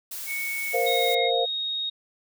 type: noise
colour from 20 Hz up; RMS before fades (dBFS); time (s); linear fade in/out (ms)
blue; -35; 0.11-1.15; 5
type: tone with pitch glide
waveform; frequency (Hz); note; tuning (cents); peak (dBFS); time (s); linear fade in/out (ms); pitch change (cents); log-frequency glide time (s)
sine; 2217 to 2138; C#7 to C7; 0 to +37; -28; 0.26-1.31; 50; -63; 0.67-1.16
type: chord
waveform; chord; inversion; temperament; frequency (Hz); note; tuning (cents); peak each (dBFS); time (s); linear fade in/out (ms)
sine; Bb suspended second; none; equal; 466.2 / 523.3 / 698.5; Bb4 / C5 / F5; 0 / 0 / 0; -26; 0.73-1.46; 20
type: tone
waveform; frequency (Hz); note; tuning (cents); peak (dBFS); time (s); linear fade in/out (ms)
sine; 3742; A#7; +6; -26; 0.86-1.9; 10
effects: none